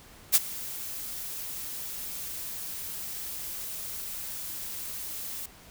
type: noise with ADSR envelope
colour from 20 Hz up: blue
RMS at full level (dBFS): -17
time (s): 0.32-5.46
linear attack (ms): 33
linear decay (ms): 32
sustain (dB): -20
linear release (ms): 5
effects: pink hiss -52 dBFS RMS until 5.7 s